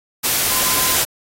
sine tone in noise, 1029 Hz, C6, 29 cents flat, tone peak -27 dBFS, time 0.49-0.97 s, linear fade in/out 20 ms, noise white, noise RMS -17 dBFS, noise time 0.23-1.05 s, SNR -13 dB, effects AAC 48 kbps

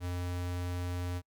square tone, 88.9 Hz, F2, 31 cents sharp, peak -34 dBFS, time 0-1.22 s, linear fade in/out 50 ms, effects noise-tail reverb RT60 0.1 s tail -26 dB re dry

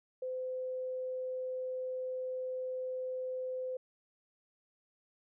sine tone, 512 Hz, C5, 38 cents flat, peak -35 dBFS, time 0.22-3.77 s, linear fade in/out 5 ms, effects none

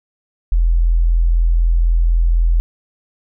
sine tone, 42 Hz, E1, 33 cents sharp, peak -10 dBFS, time 0.52-2.6 s, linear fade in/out 0 ms, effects none

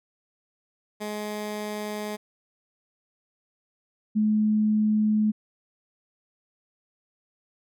15% pulse / sine tone pair in turn, 210.4 / 213.8 Hz, G#3 / A3, +23 / -49 cents, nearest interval unison, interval 28 cents, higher second, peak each -24 / -19 dBFS, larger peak second, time 1-2.17 / 4.15-5.32 s, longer neither, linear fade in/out 20 ms, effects none

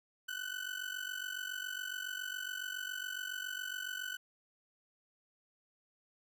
30% pulse ring-modulated tone, 1500 Hz, F#6, 23 cents sharp, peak -33 dBFS, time 0.28-4.17 s, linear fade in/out 10 ms, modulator 23.6 Hz, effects none

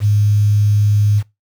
sine tone with quantisation, 103.83 Hz, G#2, in tune, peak -10 dBFS, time 0-1.23 s, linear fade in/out 50 ms, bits 6, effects noise-tail reverb RT60 0.2 s tail -21 dB re dry

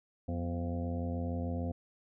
harmonic tone with a mistuned harmonic, 86.7 Hz, F2, 12 cents flat, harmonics 1 / 2 / 3 / 4 / 5 / 6 / 7 / 8 / 9, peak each -35 / -41 / -38 / -51 / -51 / -43 / -56 / -46 / -57 dBFS, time 0.28-1.72 s, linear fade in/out 5 ms, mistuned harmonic 3, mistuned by -66 cents, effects none

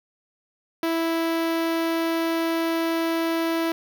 sawtooth tone with notch filter, 329.6 Hz, E4, in tune, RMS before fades -24 dBFS, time 0.83-3.72 s, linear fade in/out 2 ms, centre 7700 Hz, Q 0.95, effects 10-bit

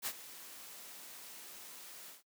white noise with ADSR envelope, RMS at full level -36 dBFS, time 0.02-2.23 s, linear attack 45 ms, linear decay 60 ms, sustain -15 dB, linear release 140 ms, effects noise-tail reverb RT60 0.1 s tail -22 dB re dry + high-pass 200 Hz 12 dB/octave

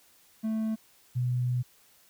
triangle / sine tone pair in turn, 220 / 124.08 Hz, A3 / B2, 0 / +9 cents, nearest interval minor seventh, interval 991 cents, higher first, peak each -25 dBFS, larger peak neither, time 0.43-0.76 / 1.15-1.63 s, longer second, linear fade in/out 20 ms, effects white hiss -61 dBFS RMS until 2.09 s

